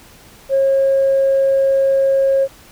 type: tone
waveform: sine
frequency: 542 Hz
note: C#5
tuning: 39 cents flat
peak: -10 dBFS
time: 0.49-2.48 s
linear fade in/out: 50 ms
effects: tanh soft clip ceiling -7 dBFS + pink hiss -44 dBFS RMS until 2.71 s

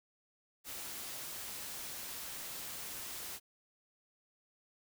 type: noise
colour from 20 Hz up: white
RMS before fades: -44 dBFS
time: 0.64-3.4 s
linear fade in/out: 50 ms
effects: none

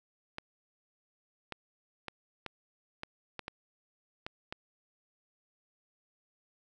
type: clicks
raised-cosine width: 0.3 ms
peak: -22 dBFS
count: 9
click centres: 0.384 / 1.523 / 2.083 / 2.463 / 3.034 / 3.393 / 3.481 / 4.265 / 4.525 s
effects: none

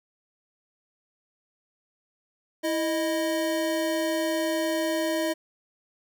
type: tone pair together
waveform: square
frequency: 327.6 / 622.3 Hz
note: E4 / D#5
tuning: -11 / 0 cents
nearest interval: major seventh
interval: 1111 cents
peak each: -28 dBFS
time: 2.63-5.34 s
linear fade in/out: 20 ms
effects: none

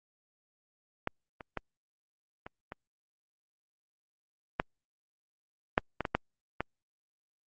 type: clicks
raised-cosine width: 0.5 ms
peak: -15 / -28 / -18 / -27 / -25 / -11 / -7 / -15 / -16 / -10 / -15 dBFS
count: 11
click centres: 1.074 / 1.408 / 1.573 / 2.465 / 2.721 / 4.599 / 5.779 / 6.007 / 6.052 / 6.15 / 6.606 s
effects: Opus 48 kbps

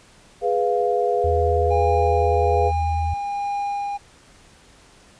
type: chord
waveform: sine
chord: F diminished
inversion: first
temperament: equal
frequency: 415.3 / 493.9 / 698.5 Hz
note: Ab4 / Cb5 / F5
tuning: 0 / 0 / 0 cents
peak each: -22 dBFS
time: 0.41-2.72 s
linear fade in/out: 50 ms
type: tone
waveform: sine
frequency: 80.7 Hz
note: E2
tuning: 36 cents flat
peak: -21 dBFS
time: 1.24-3.14 s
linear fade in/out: 5 ms
type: tone with tremolo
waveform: triangle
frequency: 810 Hz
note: G#5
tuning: 43 cents flat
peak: -20 dBFS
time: 1.7-3.98 s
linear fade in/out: 20 ms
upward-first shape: sine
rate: 1.2 Hz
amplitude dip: 25%
effects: pink hiss -51 dBFS RMS until 5.19 s + resampled to 22050 Hz

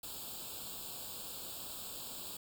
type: noise with comb filter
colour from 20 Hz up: white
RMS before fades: -45 dBFS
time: 0.03-2.37 s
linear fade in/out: 5 ms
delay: 0.25 ms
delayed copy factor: +1
effects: none

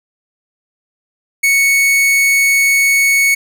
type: tone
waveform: 45% pulse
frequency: 2217 Hz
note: C#7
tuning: in tune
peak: -9 dBFS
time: 1.43-3.35 s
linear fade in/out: 10 ms
effects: none

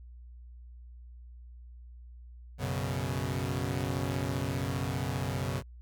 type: chord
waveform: sawtooth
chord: F# suspended fourth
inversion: none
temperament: equal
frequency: 92.5 / 123.47 / 138.59 Hz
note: F#2 / B2 / C#3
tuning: 0 / 0 / 0 cents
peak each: -31 dBFS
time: 2.58-5.63 s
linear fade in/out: 50 ms
effects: added 60 Hz sine -46 dBFS peak until 5.81 s

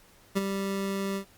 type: tone with ADSR envelope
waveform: 25% pulse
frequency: 196 Hz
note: G3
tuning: in tune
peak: -18 dBFS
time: 0.35-1.25 s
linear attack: 22 ms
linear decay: 24 ms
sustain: -7 dB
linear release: 89 ms
effects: pink hiss -58 dBFS RMS until 1.37 s + Opus 48 kbps

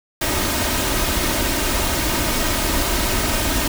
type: noise with comb filter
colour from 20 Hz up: pink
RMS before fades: -20 dBFS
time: 0.21-3.68 s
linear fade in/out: 5 ms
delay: 3.2 ms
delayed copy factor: +0.5
effects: none

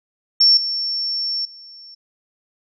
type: tone with level steps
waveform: sine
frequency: 5440 Hz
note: F8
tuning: 46 cents flat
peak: -9 / -20 / -38 dBFS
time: 0.4-1.95 s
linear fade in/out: 10 ms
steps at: 0.57 / 1.45 s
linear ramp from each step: 2 ms
effects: none

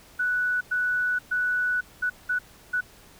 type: tone bursts at uneven times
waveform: sine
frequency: 1480 Hz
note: F#6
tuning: in tune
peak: -22 dBFS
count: 6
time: 0.19-0.61 / 0.71-1.19 / 1.31-1.81 / 2.02-2.1 / 2.29-2.39 / 2.73-2.81 s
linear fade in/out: 10 ms
effects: pink hiss -52 dBFS RMS until 3.19 s

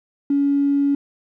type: tone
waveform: triangle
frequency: 282 Hz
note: C#4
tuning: 30 cents sharp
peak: -11 dBFS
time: 0.3-0.95 s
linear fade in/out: 5 ms
effects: tanh soft clip ceiling -13 dBFS

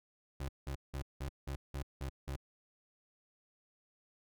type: tone bursts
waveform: 30% pulse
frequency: 68.2 Hz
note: C#2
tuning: 28 cents flat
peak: -35 dBFS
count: 8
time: 0.4-2.364 s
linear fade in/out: 5 ms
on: 88 ms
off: 180 ms
effects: none

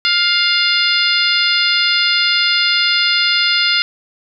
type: harmonic tone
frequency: 703 Hz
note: F5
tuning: 11 cents sharp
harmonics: 2 / 3 / 4 / 5 / 6 / 7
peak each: -19 / -19 / -19 / -19 / -19 / -19 dBFS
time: 0.05-3.82 s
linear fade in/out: 0 ms
effects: none

